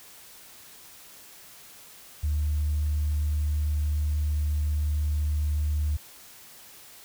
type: tone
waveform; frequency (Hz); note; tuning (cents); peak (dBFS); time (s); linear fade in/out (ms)
sine; 75; D2; +37; -22; 2.23-5.97; 10
effects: tanh soft clip ceiling -19 dBFS + white hiss -49 dBFS RMS until 7.04 s